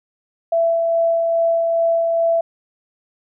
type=tone with tremolo; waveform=sine; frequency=667 Hz; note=E5; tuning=20 cents sharp; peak=-13 dBFS; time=0.52-2.41 s; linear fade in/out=5 ms; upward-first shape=sine; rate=2.4 Hz; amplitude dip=25%; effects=none